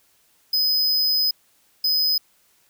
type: tone bursts at uneven times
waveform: square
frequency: 5030 Hz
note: D#8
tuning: 18 cents sharp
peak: -18 dBFS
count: 2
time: 0.53-1.31 / 1.84-2.18 s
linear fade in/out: 5 ms
effects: white hiss -61 dBFS RMS until 2.69 s